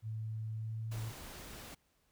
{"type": "tone with pitch glide", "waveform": "sine", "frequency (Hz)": [110, 111.79], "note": ["A2", "A2"], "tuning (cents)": [0, 28], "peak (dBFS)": -37, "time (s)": [0.02, 1.13], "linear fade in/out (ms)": 50, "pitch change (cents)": 28, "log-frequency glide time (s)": [0.55, 0.91]}
{"type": "noise", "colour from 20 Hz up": "pink", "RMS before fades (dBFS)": -49, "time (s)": [0.91, 1.75], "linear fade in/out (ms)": 10}
{"effects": ["pink hiss -75 dBFS RMS until 2.11 s"]}